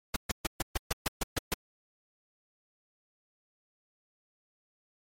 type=noise bursts; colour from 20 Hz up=pink; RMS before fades=-29 dBFS; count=10; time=0.14-1.54 s; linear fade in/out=5 ms; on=23 ms; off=130 ms; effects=MP3 64 kbps